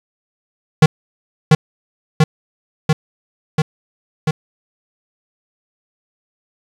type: tone with echo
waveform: square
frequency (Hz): 155.56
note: D#3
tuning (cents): 0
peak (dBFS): -4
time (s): 0.82-0.86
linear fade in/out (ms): 5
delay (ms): 690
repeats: 5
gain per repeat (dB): -2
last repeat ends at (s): 4.31
effects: low-pass 7000 Hz 12 dB/octave + 7-bit